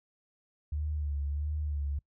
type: tone with vibrato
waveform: sine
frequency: 73.42 Hz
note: D2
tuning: in tune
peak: -30 dBFS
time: 0.72-1.99 s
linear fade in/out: 5 ms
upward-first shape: sine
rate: 1.5 Hz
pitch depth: 57 cents each way
effects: noise-tail reverb RT60 0.1 s tail -25 dB re dry